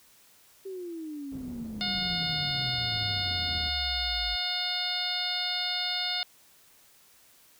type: exponential sweep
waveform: sine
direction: down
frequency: 392 to 50.8 Hz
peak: -35 dBFS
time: 0.65-4.36 s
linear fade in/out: 10 ms
type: low-pass noise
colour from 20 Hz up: white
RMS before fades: -44 dBFS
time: 1.31-3.7 s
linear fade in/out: 20 ms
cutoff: 220 Hz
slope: 12 dB/octave
type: harmonic tone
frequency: 720 Hz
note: F#5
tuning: 47 cents flat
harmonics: 1 / 2 / 3 / 4 / 5 / 6 / 7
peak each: -39 / -39 / -38 / -38 / -32 / -33 / -38 dBFS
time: 1.81-6.23 s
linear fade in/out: 0 ms
effects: white hiss -59 dBFS RMS until 7.59 s